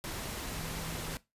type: tone in noise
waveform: sine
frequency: 162.9 Hz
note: E3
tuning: 20 cents flat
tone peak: -42 dBFS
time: 0.53-1.15 s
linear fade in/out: 0 ms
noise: pink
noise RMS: -39 dBFS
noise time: 0.04-1.17 s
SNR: -6 dB
effects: noise-tail reverb RT60 0.2 s tail -18 dB re dry + resampled to 32000 Hz